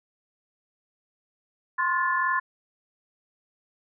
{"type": "tone cluster", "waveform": "sine", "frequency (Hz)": [1044, 1087, 1429, 1741], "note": ["C6", "C#6", "F6", "A6"], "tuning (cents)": [-4, -34, 39, -19], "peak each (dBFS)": [-25, -33, -32, -26], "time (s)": [1.78, 2.4], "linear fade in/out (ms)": 10, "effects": []}